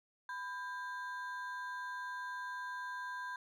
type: ring-modulated tone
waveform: triangle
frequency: 1298 Hz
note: E6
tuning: 27 cents flat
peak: -35 dBFS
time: 0.29-3.36 s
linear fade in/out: 2 ms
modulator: 299 Hz
effects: none